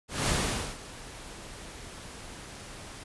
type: noise with ADSR envelope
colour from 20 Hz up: pink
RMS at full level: -26 dBFS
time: 0.08-3.04 s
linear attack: 200 ms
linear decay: 490 ms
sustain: -18 dB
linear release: 12 ms
effects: resampled to 24000 Hz